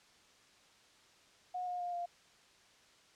sine tone with pitch steps, 726 / 716.4 / 707 / 697.6 Hz, F#5 / F5 / F5 / F5, -33 / +44 / +21 / -2 cents, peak -36 dBFS, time 1.54-2.06 s, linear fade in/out 10 ms, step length 130 ms, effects white hiss -64 dBFS RMS until 3.15 s + low-pass 6000 Hz 12 dB/octave

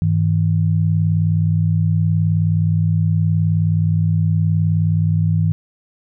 sine tone pair together, 100.73 / 159.9 Hz, G2 / D#3, +48 / +48 cents, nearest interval minor sixth, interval 800 cents, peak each -16 dBFS, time 0.02-5.52 s, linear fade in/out 0 ms, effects none

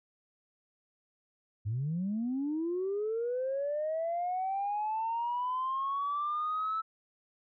sine linear sweep, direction up, 97.7 to 1318.5 Hz, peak -29 dBFS, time 1.65-6.82 s, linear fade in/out 20 ms, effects tanh soft clip ceiling -26 dBFS

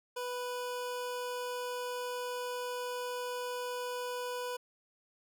25% pulse tone, 493.9 Hz, B4, in tune, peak -32 dBFS, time 0.16-4.57 s, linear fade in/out 10 ms, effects none

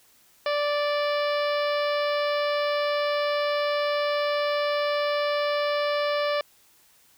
harmonic tone, 585 Hz, D5, 7 cents flat, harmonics 1 / 2 / 3 / 4 / 5 / 6 / 7 / 8 / 9, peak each -24 / -30 / -34 / -36 / -38 / -40 / -41 / -42 / -43 dBFS, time 0.46-6.41 s, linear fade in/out 2 ms, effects white hiss -59 dBFS RMS until 7.17 s

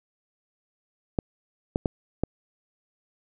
clicks, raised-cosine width 2 ms, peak -10 dBFS, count 4, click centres 1.188 / 1.759 / 1.858 / 2.236 s, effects none

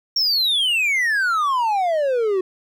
triangle exponential sweep, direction down, 5588 to 363.8 Hz, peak -15 dBFS, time 0.16-2.41 s, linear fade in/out 5 ms, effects none

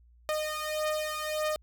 sawtooth beating tone pair, 613 / 614.7 Hz, D#5 / D#5, -26 / -21 cents, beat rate 1.7 Hz, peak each -28 / -30 dBFS, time 0.29-1.56 s, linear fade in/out 0 ms, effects added 59 Hz sine -56 dBFS peak until 1.62 s

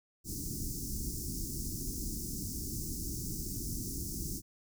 pink band-stop noise, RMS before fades -38 dBFS, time 0.24-4.42 s, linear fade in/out 50 ms, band 350 to 5200 Hz, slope 48 dB/octave, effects none

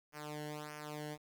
sawtooth tone with flanger, 150.2 Hz, D3, 39 cents sharp, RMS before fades -45 dBFS, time 0.12-1.18 s, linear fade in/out 50 ms, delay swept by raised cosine 0.25 to 0.83 ms, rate 1.6 Hz, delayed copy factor -0.9, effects 11-bit

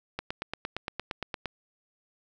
click train, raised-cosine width 0.3 ms, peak -16 dBFS, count 12, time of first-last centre 0.19-1.457 s, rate 8.68 Hz, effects none

